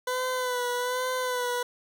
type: tone with vibrato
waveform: 20% pulse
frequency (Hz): 499.9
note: B4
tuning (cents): +21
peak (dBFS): -22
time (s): 0.07-1.63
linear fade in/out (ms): 5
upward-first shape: sine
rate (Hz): 1.2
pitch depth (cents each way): 39
effects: none